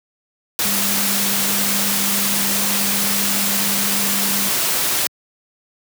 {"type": "tone in noise", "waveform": "sine", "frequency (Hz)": 199.9, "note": "G3", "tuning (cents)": 34, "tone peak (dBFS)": -26, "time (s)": [0.65, 4.49], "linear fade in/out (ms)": 0, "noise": "white", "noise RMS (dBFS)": -19, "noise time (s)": [0.59, 5.07], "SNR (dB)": -10, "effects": ["high-pass 100 Hz 12 dB/octave"]}